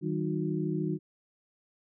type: tone cluster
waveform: sine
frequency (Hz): 156.9 / 190.5 / 308.3 / 362.4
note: D#3 / G3 / D#4 / F#4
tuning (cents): +15 / -49 / -16 / -36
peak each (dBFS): -32 / -34 / -34 / -35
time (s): 0.01-0.99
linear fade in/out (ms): 50
effects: none